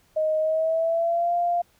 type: tone with pitch glide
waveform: sine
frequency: 624 to 696.4 Hz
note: D#5 to F5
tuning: +5 to -5 cents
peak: -20 dBFS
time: 0.16-1.62 s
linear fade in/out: 10 ms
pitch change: +190 cents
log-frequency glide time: 0.39-1.34 s
effects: pink hiss -62 dBFS RMS until 1.79 s